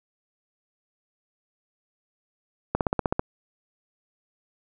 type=slowing click train; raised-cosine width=1 ms; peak=-8 dBFS; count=8; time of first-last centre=2.75-3.194 s; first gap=58 ms; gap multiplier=1.03; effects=none

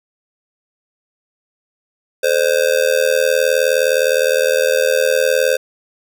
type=tone with amplitude modulation; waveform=square; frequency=519 Hz; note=C5; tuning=14 cents flat; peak=-9 dBFS; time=2.23-5.57 s; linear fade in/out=10 ms; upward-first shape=sine; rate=79.5 Hz; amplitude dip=95%; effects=none

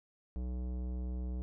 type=tone with tanh clipping; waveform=sine; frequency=62 Hz; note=B1; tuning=7 cents sharp; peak=-37 dBFS; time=0.36-1.42 s; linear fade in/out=0 ms; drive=16 dB; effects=none

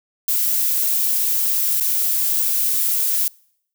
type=noise with dropouts; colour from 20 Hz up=violet; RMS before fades=-19 dBFS; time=0.28-3.28 s; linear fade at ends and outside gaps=2 ms; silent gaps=1.801-1.807 s; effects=noise-tail reverb RT60 0.7 s tail -26 dB re dry

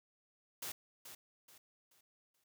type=noise with echo; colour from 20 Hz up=white; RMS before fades=-43 dBFS; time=0.62-0.72 s; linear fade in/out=5 ms; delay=430 ms; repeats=4; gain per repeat=-9 dB; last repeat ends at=2.44 s; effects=none

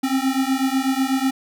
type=beating tone pair; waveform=square; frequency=261.6 / 269.7 Hz; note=C4 / C#4; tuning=0 / -47 cents; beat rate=8.1 Hz; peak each=-22 dBFS; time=0.03-1.31 s; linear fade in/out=10 ms; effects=none

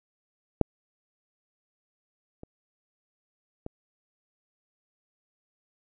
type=clicks; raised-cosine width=2 ms; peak=-6 / -28 / -22 dBFS; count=3; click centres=0.613 / 2.434 / 3.664 s; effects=none

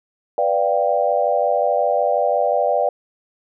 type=chord; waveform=sine; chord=G dominant seventh; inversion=first; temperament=equal; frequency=493.9 / 587.3 / 698.5 / 784 Hz; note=B4 / D5 / F5 / G5; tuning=0 / 0 / 0 / 0 cents; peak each=-22 / -19 / -21 / -22 dBFS; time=0.38-2.89 s; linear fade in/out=2 ms; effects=none

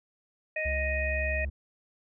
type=harmonic tone; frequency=623 Hz; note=D#5; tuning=2 cents sharp; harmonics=1 / 3 / 4; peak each=-33 / -33 / -33 dBFS; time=0.56-1.45 s; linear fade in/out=5 ms
type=tone with vibrato; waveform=triangle; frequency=69.3 Hz; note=C#2; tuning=in tune; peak=-28 dBFS; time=0.65-1.5 s; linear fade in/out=10 ms; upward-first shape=square; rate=19 Hz; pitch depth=10 cents each way
effects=none

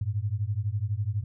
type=beating tone pair; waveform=sine; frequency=98 / 110 Hz; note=G2 / A2; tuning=0 / 0 cents; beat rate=12 Hz; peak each=-29 dBFS; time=0.01-1.24 s; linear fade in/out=5 ms; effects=none

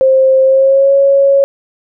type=tone with pitch glide; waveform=sine; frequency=528 to 552.7 Hz; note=C5 to C#5; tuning=+16 to -5 cents; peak=-5 dBFS; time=0.01-1.44 s; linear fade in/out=0 ms; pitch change=+79 cents; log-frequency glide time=0.43-0.93 s; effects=none

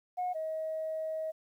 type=tone pair in turn; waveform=sine; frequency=725 / 633.9 Hz; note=F#5 / D#5; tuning=-35 / +32 cents; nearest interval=major second; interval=233 cents; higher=first; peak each=-29 / -32 dBFS; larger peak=first; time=0.17-0.34 / 0.34-1.32 s; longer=second; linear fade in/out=20 ms; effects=tanh soft clip ceiling -27 dBFS + 11-bit

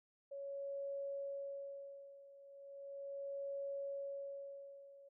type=tone with tremolo; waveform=sine; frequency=557 Hz; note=C#5; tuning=8 cents sharp; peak=-40 dBFS; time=0.31-5.09 s; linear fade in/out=10 ms; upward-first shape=sine; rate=0.37 Hz; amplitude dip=85%; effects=none

